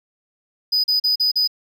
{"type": "tone bursts", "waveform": "triangle", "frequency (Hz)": 4978, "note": "D#8", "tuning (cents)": 0, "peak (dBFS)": -14, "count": 5, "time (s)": [0.72, 1.476], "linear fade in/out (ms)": 10, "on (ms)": 120, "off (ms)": 39, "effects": []}